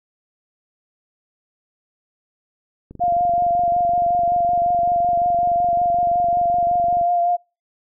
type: click train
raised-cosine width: 3 ms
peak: -24 dBFS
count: 97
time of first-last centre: 2.91-7.013 s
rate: 23.4 Hz
type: tone with vibrato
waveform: sine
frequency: 698.5 Hz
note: F5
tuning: in tune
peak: -15 dBFS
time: 3-7.37 s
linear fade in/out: 20 ms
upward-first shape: triangle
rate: 5.4 Hz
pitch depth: 27 cents each way
effects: noise-tail reverb RT60 0.3 s tail -26 dB re dry